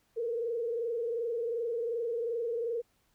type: tone with frequency modulation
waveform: sine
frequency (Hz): 466.2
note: A#4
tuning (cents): 0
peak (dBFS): -30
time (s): 0.16-2.82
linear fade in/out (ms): 20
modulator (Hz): 22.7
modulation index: 0.92
effects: pink hiss -72 dBFS RMS until 3.14 s